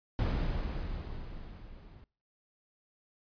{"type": "noise with level ramp", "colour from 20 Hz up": "brown", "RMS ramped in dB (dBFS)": [-28, -53], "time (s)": [0.19, 2.04], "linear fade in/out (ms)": 0, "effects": ["noise-tail reverb RT60 0.5 s tail -26 dB re dry", "resampled to 11025 Hz"]}